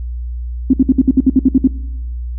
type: tone bursts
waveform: sine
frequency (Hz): 261.6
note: C4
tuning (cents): 0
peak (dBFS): -5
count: 11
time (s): 0.7-1.675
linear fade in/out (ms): 5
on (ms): 35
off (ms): 59
effects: noise-tail reverb RT60 1.0 s tail -20 dB re dry + added 60 Hz sine -20 dBFS peak until 2.38 s